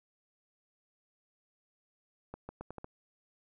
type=accelerating click train; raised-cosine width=1 ms; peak=-28 dBFS; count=6; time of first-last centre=2.34-2.844 s; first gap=150 ms; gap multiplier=0.8; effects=none